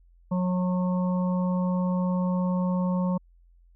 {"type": "harmonic tone", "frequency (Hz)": 181.7, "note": "F#3", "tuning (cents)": -31, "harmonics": [1, 3, 5, 6], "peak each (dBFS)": [-23, -33, -37, -39], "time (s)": [0.31, 3.18], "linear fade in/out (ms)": 10, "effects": ["added 43 Hz sine -54 dBFS peak until 3.75 s"]}